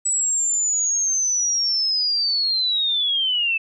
sine linear sweep, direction down, 7902 to 2611 Hz, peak -18 dBFS, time 0.05-3.58 s, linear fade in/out 10 ms, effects none

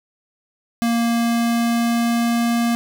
square tone with pitch glide, 233.1 to 234.6 Hz, A#3 to A#3, 0 to +11 cents, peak -17 dBFS, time 0.82-2.75 s, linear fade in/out 0 ms, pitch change +11 cents, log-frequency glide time 0.96-2.49 s, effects none

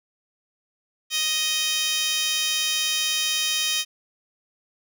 15% pulse tone with high-pass filter, 624 Hz, D#5, 5 cents sharp, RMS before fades -24 dBFS, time 1.1-3.85 s, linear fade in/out 50 ms, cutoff 3700 Hz, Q 4.8, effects none

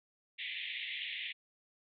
pink band-pass noise, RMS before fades -41 dBFS, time 0.38-1.33 s, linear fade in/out 20 ms, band 1900 to 3700 Hz, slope 96 dB/octave, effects none

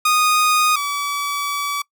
sawtooth tone pair in turn, 1238 / 1145.5 Hz, D#6 / D6, -9 / -44 cents, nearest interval minor second, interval 135 cents, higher first, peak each -10 / -17 dBFS, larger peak first, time 0.05-0.76 / 0.76-1.82 s, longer second, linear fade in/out 5 ms, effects noise-tail reverb RT60 0.1 s tail -24 dB re dry

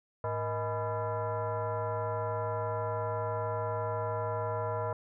sine tone with frequency modulation, 260.4 Hz, C4, 8 cents flat, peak -30 dBFS, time 0.24-4.93 s, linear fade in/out 2 ms, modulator 367 Hz, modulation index 2.5, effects none

